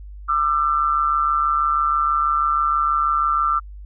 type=tone pair together; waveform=sine; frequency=1194 / 1340.2 Hz; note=D6 / E6; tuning=+28 / +28 cents; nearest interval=major second; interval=200 cents; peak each=-19 dBFS; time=0.28-3.6 s; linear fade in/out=20 ms; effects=added 50 Hz sine -34 dBFS peak until 3.85 s